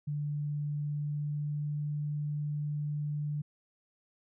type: tone with pitch glide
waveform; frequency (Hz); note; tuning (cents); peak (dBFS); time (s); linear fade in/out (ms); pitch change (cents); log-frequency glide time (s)
sine; 147.1 to 148.04; D3 to D3; +3 to +14; -31; 0.07-3.42; 10; +11; 0.83-1.87
effects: none